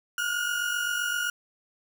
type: tone pair together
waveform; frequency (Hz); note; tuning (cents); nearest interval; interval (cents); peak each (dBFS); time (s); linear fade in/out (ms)
35% pulse; 1425.3 / 1473; F6 / F#6; +35 / -8; minor second; 57; -26 / -30; 0.18-1.3; 2
effects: none